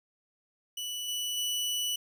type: tone with level steps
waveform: sawtooth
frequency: 2960 Hz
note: F#7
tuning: in tune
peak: -31 / -28 / -26 dBFS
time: 0.77-1.96 s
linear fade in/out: 5 ms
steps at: 1.08 / 1.37 s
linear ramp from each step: 5 ms
effects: none

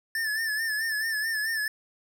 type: tone with vibrato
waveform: square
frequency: 1760 Hz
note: A6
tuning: in tune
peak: -27 dBFS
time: 0.15-1.68 s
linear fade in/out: 2 ms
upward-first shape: sine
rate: 4.6 Hz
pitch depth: 64 cents each way
effects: none

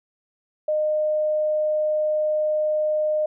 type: tone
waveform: sine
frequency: 612 Hz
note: D#5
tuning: 29 cents flat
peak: -19 dBFS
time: 0.68-3.26 s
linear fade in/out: 5 ms
effects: none

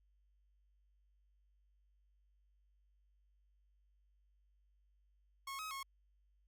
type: tone with pitch steps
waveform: sawtooth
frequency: 1092 / 1271 / 1090 Hz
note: C#6 / D#6 / C#6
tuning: -26 / +36 / -29 cents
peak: -39 dBFS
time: 5.47-5.83 s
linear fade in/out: 5 ms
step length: 120 ms
effects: added 50 Hz sine -70 dBFS peak until 6.47 s

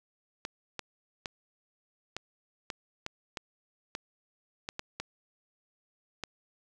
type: clicks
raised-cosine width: 0.2 ms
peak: -18 dBFS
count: 12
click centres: 0.451 / 0.793 / 1.258 / 2.166 / 2.702 / 3.064 / 3.372 / 3.951 / 4.689 / 4.794 / 5 / 6.237 s
effects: none

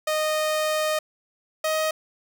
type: tone pair in turn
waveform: sawtooth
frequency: 618 / 627.4 Hz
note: D#5 / D#5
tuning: -12 / +14 cents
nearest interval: unison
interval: 26 cents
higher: second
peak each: -18 / -18 dBFS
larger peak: neither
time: 0.07-0.99 / 1.64-1.91 s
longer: first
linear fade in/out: 5 ms
effects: none

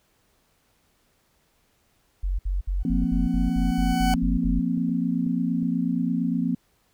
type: tone bursts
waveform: sine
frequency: 46.25 Hz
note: F#1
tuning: in tune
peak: -22 dBFS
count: 11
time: 2.23-4.6 s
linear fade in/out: 10 ms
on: 160 ms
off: 61 ms
type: tone with exponential growth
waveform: 40% pulse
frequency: 750 Hz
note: F#5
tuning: 23 cents sharp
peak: -21 dBFS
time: 2.8-4.14 s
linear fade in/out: 1 ms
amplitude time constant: 290 ms
type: chord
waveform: sine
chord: F suspended fourth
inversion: none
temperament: equal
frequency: 174.61 / 233.1 / 261.6 Hz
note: F3 / Bb3 / C4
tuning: 0 / 0 / 0 cents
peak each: -26 dBFS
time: 2.85-6.55 s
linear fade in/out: 2 ms
type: clicks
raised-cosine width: 3 ms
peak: -30 dBFS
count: 10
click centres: 3.02 / 3.496 / 3.829 / 3.953 / 4.024 / 4.434 / 4.775 / 4.893 / 5.266 / 5.628 s
effects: pink hiss -66 dBFS RMS until 6.93 s

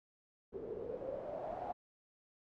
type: noise with low-pass filter sweep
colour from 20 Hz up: white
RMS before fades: -43 dBFS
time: 0.52-1.73 s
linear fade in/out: 20 ms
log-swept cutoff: 400 to 750 Hz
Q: 9
effects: none

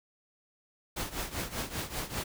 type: noise with tremolo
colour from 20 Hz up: pink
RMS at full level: -33 dBFS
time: 0.96-2.24 s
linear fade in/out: 10 ms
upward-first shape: triangle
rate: 5.1 Hz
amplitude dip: 85%
effects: none

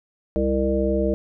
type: harmonic tone with a mistuned harmonic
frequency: 66.3 Hz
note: C2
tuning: 23 cents sharp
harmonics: 1 / 3 / 5 / 7 / 9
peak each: -25 / -25 / -25 / -25 / -25 dBFS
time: 0.36-1.14 s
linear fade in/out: 0 ms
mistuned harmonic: 7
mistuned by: -16 cents
effects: none

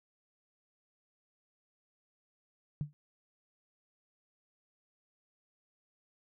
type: tone with exponential decay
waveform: sine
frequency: 147.6 Hz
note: D3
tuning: 9 cents sharp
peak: -28 dBFS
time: 2.81-2.93 s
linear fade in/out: 0 ms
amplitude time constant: 26 ms
effects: none

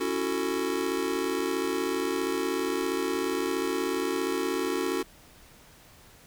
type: chord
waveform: square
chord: F# minor seventh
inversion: second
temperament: just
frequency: 277.5 / 333 / 370 / 444 Hz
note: C#4 / E4 / F#4 / A4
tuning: +2 / +18 / 0 / +16 cents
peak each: -34 / -34 / -31 / -34 dBFS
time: 0-5.03 s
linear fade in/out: 10 ms
effects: pink hiss -54 dBFS RMS until 6.26 s

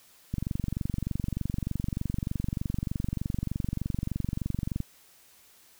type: click train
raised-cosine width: 5 ms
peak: -17 dBFS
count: 105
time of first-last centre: 0.34-4.804 s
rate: 23.3 Hz
effects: white hiss -58 dBFS RMS until 5.79 s

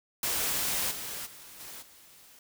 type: noise with level steps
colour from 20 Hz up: white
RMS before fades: -30 / -38 / -49 / -44 / -55 dBFS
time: 0.23-2.39 s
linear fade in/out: 2 ms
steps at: 0.9 / 1.25 / 1.59 / 1.81 s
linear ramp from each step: 20 ms
effects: none

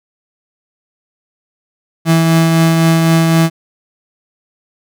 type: tone with tremolo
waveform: 35% pulse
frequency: 163.9 Hz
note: E3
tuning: 10 cents flat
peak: -5 dBFS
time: 2.05-3.5 s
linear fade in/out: 50 ms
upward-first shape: triangle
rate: 3.9 Hz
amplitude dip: 30%
effects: none

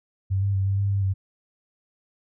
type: tone with pitch steps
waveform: sine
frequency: 96.3 / 99.4 / 96.5 / 98.1 / 99.7 / 99.1 / 96.1 Hz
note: G2 / G2 / G2 / G2 / G2 / G2 / G2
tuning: -30 / +25 / -27 / +2 / +30 / +19 / -34 cents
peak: -20 dBFS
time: 0.3-1.14 s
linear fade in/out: 20 ms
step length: 120 ms
effects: none

